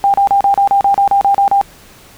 sine tone bursts, 797 Hz, G5, 28 cents sharp, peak -7 dBFS, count 12, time 0.04-1.613 s, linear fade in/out 0 ms, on 99 ms, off 35 ms, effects pink hiss -41 dBFS RMS until 2.17 s

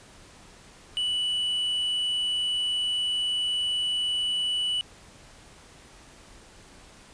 triangle tone, 2960 Hz, F#7, in tune, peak -23 dBFS, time 0.97-4.81 s, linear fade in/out 0 ms, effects pink hiss -51 dBFS RMS until 7.13 s + resampled to 22050 Hz

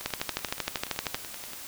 two click trains, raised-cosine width 0.2 ms, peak -10 / -21 dBFS, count 15 / 17, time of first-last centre 0.06-1.145 / 0.01-1.534 s, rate 12.9 / 10.5 Hz, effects white hiss -42 dBFS RMS until 1.67 s

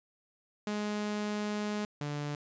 sawtooth tone pair in turn, 209.1 / 146.45 Hz, G#3 / D3, +12 / -5 cents, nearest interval tritone, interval 617 cents, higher first, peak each -28 / -30 dBFS, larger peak first, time 0.67-1.85 / 2.01-2.35 s, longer first, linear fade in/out 2 ms, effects resampled to 16000 Hz

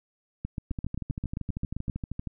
two click trains, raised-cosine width 5 ms, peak -20 / -19 dBFS, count 21 / 12, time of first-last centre 0.71-2.272 / 0.45-1.897 s, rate 12.8 / 7.6 Hz, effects none

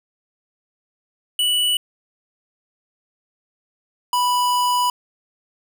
square tone pair in turn, 2955 / 986.1 Hz, F#7 / B5, -3 / -3 cents, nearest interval octave + perfect fifth, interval 1900 cents, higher first, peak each -17 dBFS, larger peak neither, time 1.39-1.77 / 4.13-4.9 s, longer second, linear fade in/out 2 ms, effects none

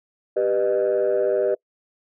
sine chord, G augmented, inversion none, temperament equal with one note detuned, 392 / 493.9 / 611.6 Hz, G4 / B4 / D#5, 0 / 0 / -30 cents, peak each -21 dBFS, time 0.36-1.55 s, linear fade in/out 10 ms, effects noise-tail reverb RT60 0.1 s tail -26 dB re dry + tanh soft clip ceiling -13 dBFS

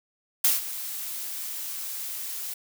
blue noise with ADSR envelope, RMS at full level -19 dBFS, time 0.44-2.54 s, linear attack 7 ms, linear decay 160 ms, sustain -15 dB, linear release 6 ms, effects none

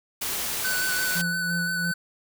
white noise, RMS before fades -29 dBFS, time 0.21-1.22 s, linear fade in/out 10 ms
square tone with vibrato, 1500 Hz, F#6, 23 cents sharp, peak -26 dBFS, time 0.64-1.94 s, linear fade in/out 10 ms, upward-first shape square, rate 5.8 Hz, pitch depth 18 cents each way
triangle tone with tremolo, 172.6 Hz, F3, 20 cents flat, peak -25 dBFS, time 1.15-1.92 s, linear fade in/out 10 ms, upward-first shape sine, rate 3 Hz, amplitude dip 65%
effects none

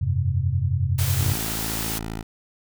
sine chord, F suspended second, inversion none, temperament just, 87.31 / 98.22 / 130.96 Hz, F2 / G2 / C3, 0 / +4 / +2 cents, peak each -24 dBFS, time 0.01-1.35 s, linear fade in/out 10 ms
white noise, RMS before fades -29 dBFS, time 0.98-1.99 s, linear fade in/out 10 ms
10% pulse tone, 55 Hz, A1, in tune, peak -21 dBFS, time 1.19-2.23 s, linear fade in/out 10 ms
effects none

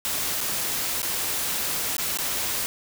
white noise with dropouts, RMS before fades -27 dBFS, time 0.05-2.66 s, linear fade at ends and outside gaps 0 ms, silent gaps 0.406-0.412 / 1.018-1.029 / 1.967-1.982 / 2.173-2.187 s, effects none

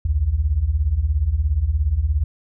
sine beating tone pair, 61.74 / 78.74 Hz, B1 / D#2, 0 / +21 cents, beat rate 17 Hz, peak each -21 / -18 dBFS, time 0.05-2.24 s, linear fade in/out 5 ms, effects none

